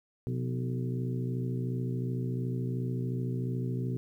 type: harmonic tone with a mistuned harmonic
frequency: 62.8 Hz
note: B1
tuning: 30 cents sharp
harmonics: 2 / 3 / 4 / 5 / 6 / 7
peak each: -31 / -39 / -38 / -47 / -41 / -46 dBFS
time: 0.27-3.97 s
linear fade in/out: 0 ms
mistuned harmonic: 3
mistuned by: -86 cents
effects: 11-bit